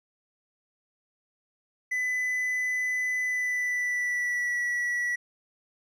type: tone with pitch glide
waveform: triangle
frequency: 2003 to 1941.5 Hz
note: B6 to B6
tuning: +24 to -30 cents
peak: -24 dBFS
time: 1.91-5.16 s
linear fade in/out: 10 ms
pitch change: -54 cents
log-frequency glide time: 3.23-4.6 s
effects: none